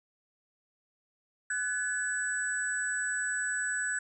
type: tone cluster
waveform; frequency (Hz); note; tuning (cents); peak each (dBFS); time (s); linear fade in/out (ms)
sine; 1490 / 1700 / 7900; F#6 / G#6 / B8; +12 / +40 / 0; -33 / -33 / -36; 1.5-3.99; 5
effects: none